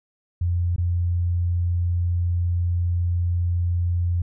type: tone with dropouts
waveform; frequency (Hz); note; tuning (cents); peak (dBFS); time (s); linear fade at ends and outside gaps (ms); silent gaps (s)
sine; 87.3; F2; 0; -19; 0.41-4.22; 5; 0.762-0.781
effects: none